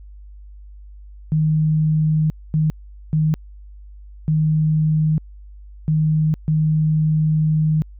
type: tone bursts at uneven times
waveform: sine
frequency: 155.56 Hz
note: D#3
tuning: in tune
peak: -14 dBFS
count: 6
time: 1.32-2.3 / 2.54-2.7 / 3.13-3.34 / 4.28-5.18 / 5.88-6.34 / 6.48-7.82 s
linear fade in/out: 0 ms
effects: added 50 Hz sine -37 dBFS peak until 7.99 s